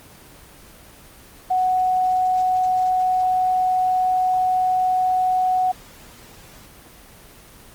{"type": "tone", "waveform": "sine", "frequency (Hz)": 740, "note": "F#5", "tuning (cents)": 0, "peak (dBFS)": -16, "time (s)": [1.5, 5.72], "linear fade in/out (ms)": 10, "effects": ["pink hiss -45 dBFS RMS until 7.74 s", "Opus 24 kbps"]}